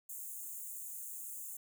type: high-pass noise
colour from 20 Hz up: white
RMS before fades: -45 dBFS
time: 0.09-1.57 s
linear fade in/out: 5 ms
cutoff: 6600 Hz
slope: 96 dB/octave
effects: none